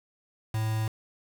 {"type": "tone with quantisation", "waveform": "triangle", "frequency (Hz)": 110, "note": "A2", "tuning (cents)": 0, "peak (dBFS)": -24, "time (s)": [0.54, 0.88], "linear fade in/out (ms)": 5, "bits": 6, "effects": []}